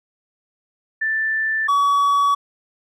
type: tone pair in turn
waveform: sine / triangle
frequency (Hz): 1767 / 1133.3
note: A6 / C#6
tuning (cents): +7 / +38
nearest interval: minor sixth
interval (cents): 769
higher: first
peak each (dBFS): -18 / -12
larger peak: second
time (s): 1.01-1.68 / 1.68-2.35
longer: neither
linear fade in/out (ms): 10
effects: none